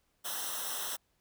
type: noise with comb filter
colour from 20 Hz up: white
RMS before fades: -37 dBFS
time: 0.24-0.97 s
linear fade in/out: 20 ms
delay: 0.43 ms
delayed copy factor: -0.9
effects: pink hiss -75 dBFS RMS until 1.2 s